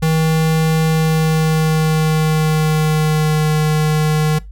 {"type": "tone with pitch glide", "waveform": "square", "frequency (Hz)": [159.4, 153.88], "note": ["D#3", "D#3"], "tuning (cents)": [42, -19], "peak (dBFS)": -13, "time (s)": [0.02, 4.39], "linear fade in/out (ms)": 10, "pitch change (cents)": -61, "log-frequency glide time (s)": [0.86, 3.51], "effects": ["noise-tail reverb RT60 0.2 s tail -20 dB re dry", "added 50 Hz sine -31 dBFS peak until 4.51 s"]}